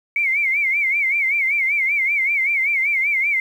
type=tone with vibrato; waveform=sine; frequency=2215 Hz; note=C#7; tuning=2 cents flat; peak=-16 dBFS; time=0.16-3.4 s; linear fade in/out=2 ms; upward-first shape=sine; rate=5.2 Hz; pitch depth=120 cents each way; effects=8-bit